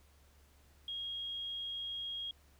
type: tone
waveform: sine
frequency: 3271 Hz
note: G#7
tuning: 27 cents flat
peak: -38 dBFS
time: 0.88-2.31 s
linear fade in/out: 2 ms
effects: added 71 Hz sine -63 dBFS peak until 2.59 s + pink hiss -68 dBFS RMS until 2.59 s